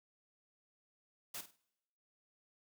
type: noise with echo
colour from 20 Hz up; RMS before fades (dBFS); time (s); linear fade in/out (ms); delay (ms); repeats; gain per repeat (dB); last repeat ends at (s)
white; -44; 1.34-1.41; 5; 50; 3; -11; 1.56
effects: noise-tail reverb RT60 1.0 s tail -26 dB re dry